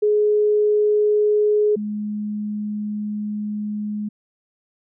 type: tone pair in turn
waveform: sine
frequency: 420.2 / 209.7 Hz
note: G#4 / G#3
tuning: +20 / +17 cents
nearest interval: octave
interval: 1203 cents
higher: first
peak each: -14 / -23 dBFS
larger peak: first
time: 0.02-1.76 / 1.76-4.09 s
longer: second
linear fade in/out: 10 ms
effects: none